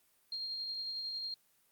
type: tone with tremolo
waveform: sine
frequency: 4217 Hz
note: C8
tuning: 13 cents sharp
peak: -36 dBFS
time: 0.32-1.34 s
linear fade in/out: 2 ms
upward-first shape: sine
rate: 11 Hz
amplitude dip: 25%
effects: white hiss -71 dBFS RMS until 1.71 s + Opus 32 kbps